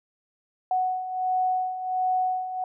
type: beating tone pair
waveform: sine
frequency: 740 / 741.4 Hz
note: F#5 / F#5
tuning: 0 / +3 cents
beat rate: 1.4 Hz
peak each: -30 / -24 dBFS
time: 0.71-2.64 s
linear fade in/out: 2 ms
effects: none